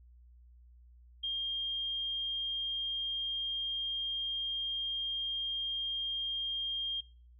sine tone, 3214 Hz, G7, 43 cents sharp, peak -32 dBFS, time 1.23-7.01 s, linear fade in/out 10 ms, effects noise-tail reverb RT60 0.5 s tail -26 dB re dry + added 60 Hz sine -55 dBFS peak until 7.39 s

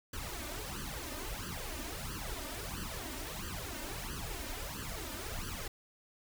pink noise with flanger, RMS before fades -41 dBFS, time 0.13-5.68 s, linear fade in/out 5 ms, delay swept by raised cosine 0.65 to 3.35 ms, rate 1.5 Hz, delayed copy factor +0.95, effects none

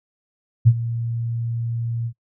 sine tone with ADSR envelope, 116.54 Hz, A#2, in tune, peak -6 dBFS, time 0.65-2.13 s, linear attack 24 ms, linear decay 55 ms, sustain -16 dB, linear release 69 ms, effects noise-tail reverb RT60 0.1 s tail -25 dB re dry

